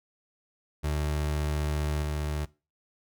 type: tone with level steps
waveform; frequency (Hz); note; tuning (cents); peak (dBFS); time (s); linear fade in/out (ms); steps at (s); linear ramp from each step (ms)
30% pulse; 75; D2; +37; -24 / -26; 0.83-2.46; 20; 2.02; 2
effects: noise-tail reverb RT60 0.3 s tail -20 dB re dry